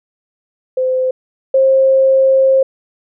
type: tone pair in turn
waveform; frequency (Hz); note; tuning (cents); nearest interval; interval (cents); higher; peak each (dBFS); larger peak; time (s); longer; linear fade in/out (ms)
sine; 515 / 532.5; C5 / C5; -28 / +30; minor second; 58; second; -12 / -7; second; 0.77-1.11 / 1.54-2.63; second; 5
effects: none